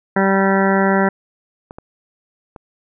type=harmonic tone; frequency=194.2 Hz; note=G3; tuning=16 cents flat; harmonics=1 / 2 / 3 / 4 / 5 / 7 / 8 / 9 / 10; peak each=-16 / -19 / -21 / -22 / -23 / -24 / -25 / -26 / -26 dBFS; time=0.16-1.09 s; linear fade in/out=5 ms
type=clicks; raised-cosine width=1 ms; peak=-20 dBFS; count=3; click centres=1.709 / 1.785 / 2.562 s
effects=none